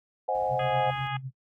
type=chord; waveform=sine; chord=Ab dominant seventh; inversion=first; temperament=equal; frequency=523.3 / 622.3 / 740 / 830.6 Hz; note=C5 / Eb5 / Gb5 / Ab5; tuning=0 / 0 / 0 / 0 cents; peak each=-30 / -33 / -29 / -30 dBFS; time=0.28-0.91 s; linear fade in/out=10 ms
type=noise; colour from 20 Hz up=brown; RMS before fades=-47 dBFS; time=0.35-1.07 s; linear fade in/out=0 ms
type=tone with tremolo; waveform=sine; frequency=131.9 Hz; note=C3; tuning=14 cents sharp; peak=-29 dBFS; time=0.49-1.31 s; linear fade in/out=50 ms; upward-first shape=sine; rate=7.9 Hz; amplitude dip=75%
type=harmonic tone; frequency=414.2 Hz; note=G#4; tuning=5 cents flat; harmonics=2 / 3 / 4 / 5 / 6 / 7 / 8; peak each=-33 / -37 / -39 / -41 / -43 / -44 / -45 dBFS; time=0.59-1.17 s; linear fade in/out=5 ms
effects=noise-tail reverb RT60 0.1 s tail -20 dB re dry + high-pass 60 Hz 12 dB/octave